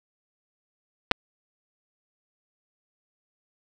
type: clicks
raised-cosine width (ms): 0.3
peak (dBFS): -3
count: 2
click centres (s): 1.113 / 1.117
effects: none